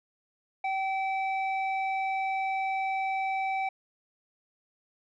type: tone with low-pass filter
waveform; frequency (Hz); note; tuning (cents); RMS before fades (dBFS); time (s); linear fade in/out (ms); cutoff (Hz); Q
square; 770; G5; -31; -30; 0.64-3.69; 5; 1900; 4
effects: none